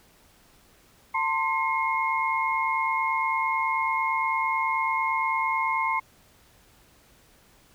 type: tone cluster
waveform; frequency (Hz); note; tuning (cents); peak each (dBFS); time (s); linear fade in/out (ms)
sine; 898 / 1047 / 2154; A5 / C6 / C7; +35 / +1 / +50; -28 / -26 / -28; 1.14-6; 10
effects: pink hiss -58 dBFS RMS until 7.74 s